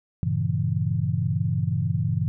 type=chord; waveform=sine; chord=G diminished seventh; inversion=none; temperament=equal; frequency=98 / 116.54 / 138.59 / 164.81 Hz; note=G2 / Bb2 / Db3 / Fb3; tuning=0 / 0 / 0 / 0 cents; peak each=-27 dBFS; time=0.23-2.28 s; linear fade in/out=0 ms; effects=none

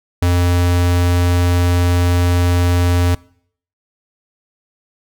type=tone; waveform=square; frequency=88.1 Hz; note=F2; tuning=16 cents sharp; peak=-12 dBFS; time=0.22-3.15 s; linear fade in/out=5 ms; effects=noise-tail reverb RT60 0.6 s tail -23 dB re dry

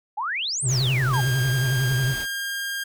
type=exponential two-way sweep; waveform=sine; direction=up then down; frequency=784 to 9100 to 784 Hz; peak=-24 dBFS; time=0.17-1.21 s; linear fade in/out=10 ms; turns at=0.63 s
type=tone with vibrato; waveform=triangle; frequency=129.1 Hz; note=C3; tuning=23 cents flat; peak=-18 dBFS; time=0.62-2.16 s; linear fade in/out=50 ms; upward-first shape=sine; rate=11 Hz; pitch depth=99 cents each way
type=noise; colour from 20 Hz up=pink; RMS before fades=-36 dBFS; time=0.67-2.27 s; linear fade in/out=50 ms
type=tone; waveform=sawtooth; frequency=1610 Hz; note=G6; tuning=46 cents sharp; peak=-23 dBFS; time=1.13-2.84 s; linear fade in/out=10 ms
effects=none

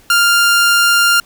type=tone; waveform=sawtooth; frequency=1398 Hz; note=F6; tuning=1 cent sharp; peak=-5 dBFS; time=0.1-1.2 s; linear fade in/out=2 ms; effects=pink hiss -47 dBFS RMS until 1.25 s

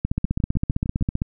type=two click trains; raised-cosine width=5 ms; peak=-14 / -9 dBFS; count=6 / 19; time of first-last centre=0.25-1.011 / 0.05-1.219 s; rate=6.57 / 15.4 Hz; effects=none

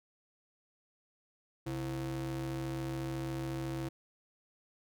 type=ring-modulated tone; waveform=square; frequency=98 Hz; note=G2; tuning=in tune; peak=-33 dBFS; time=1.66-3.89 s; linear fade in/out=10 ms; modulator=233 Hz; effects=none

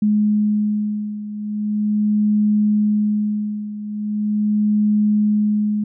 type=beating tone pair; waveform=sine; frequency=210 / 210.4 Hz; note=G#3 / G#3; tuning=+19 / +23 cents; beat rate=0.4 Hz; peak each=-17 / -21 dBFS; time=0.02-5.84 s; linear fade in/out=5 ms; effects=none

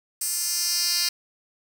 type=tone with high-pass filter sweep; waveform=10% pulse; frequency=349.2 Hz; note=F4; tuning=in tune; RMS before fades=-25 dBFS; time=0.21-1.09 s; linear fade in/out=5 ms; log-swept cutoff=8100 to 4100 Hz; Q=2.1; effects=none

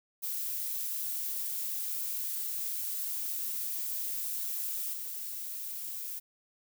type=noise with level steps; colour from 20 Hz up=violet; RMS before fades=-35 / -39 dBFS; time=0.22-6.2 s; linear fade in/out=20 ms; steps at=4.93 s; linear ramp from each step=5 ms; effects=none

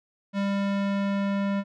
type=tone with low-pass filter sweep; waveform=square; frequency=198.8 Hz; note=G3; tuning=25 cents sharp; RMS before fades=-26 dBFS; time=0.33-1.64 s; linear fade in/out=50 ms; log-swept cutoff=3800 to 2300 Hz; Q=0.72; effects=none

